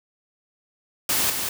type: noise with echo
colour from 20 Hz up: white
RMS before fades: -22 dBFS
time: 1.09-1.3 s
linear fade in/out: 2 ms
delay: 190 ms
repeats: 1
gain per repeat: -5 dB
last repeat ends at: 1.49 s
effects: none